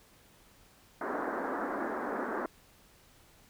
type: band-pass noise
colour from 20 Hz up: pink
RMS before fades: -35 dBFS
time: 1.01-2.46 s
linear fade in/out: 2 ms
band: 230 to 1700 Hz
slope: 48 dB/octave
effects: pink hiss -61 dBFS RMS until 3.49 s